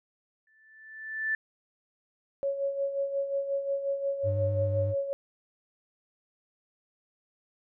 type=tone with exponential growth; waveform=sine; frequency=1760 Hz; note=A6; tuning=in tune; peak=-24 dBFS; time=0.47-1.35 s; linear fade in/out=2 ms; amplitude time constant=190 ms
type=tone with tremolo; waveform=sine; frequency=554.4 Hz; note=C#5; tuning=in tune; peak=-25 dBFS; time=2.43-5.13 s; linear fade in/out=0 ms; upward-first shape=sine; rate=5.6 Hz; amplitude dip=60%
type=tone with vibrato; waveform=triangle; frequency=99.3 Hz; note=G2; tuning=23 cents sharp; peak=-25 dBFS; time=4.23-4.95 s; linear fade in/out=50 ms; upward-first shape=square; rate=7.9 Hz; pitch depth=20 cents each way
effects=none